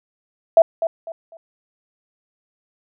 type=tone with echo; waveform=sine; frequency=659.3 Hz; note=E5; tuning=in tune; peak=-6 dBFS; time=0.57-0.62 s; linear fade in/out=2 ms; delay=250 ms; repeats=3; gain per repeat=-11 dB; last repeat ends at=1.37 s; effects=none